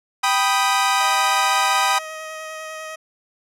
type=chord; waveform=sawtooth; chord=G augmented; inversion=none; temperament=equal; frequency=784 / 987.8 / 1244.5 Hz; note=G5 / B5 / D#6; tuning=0 / 0 / 0 cents; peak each=-17 dBFS; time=0.23-1.99 s; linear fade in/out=10 ms
type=tone with vibrato; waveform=15% pulse; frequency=630 Hz; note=D#5; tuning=21 cents sharp; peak=-24 dBFS; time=1-2.96 s; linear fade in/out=10 ms; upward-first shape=sine; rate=10 Hz; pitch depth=12 cents each way
effects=low-pass 11000 Hz 12 dB/octave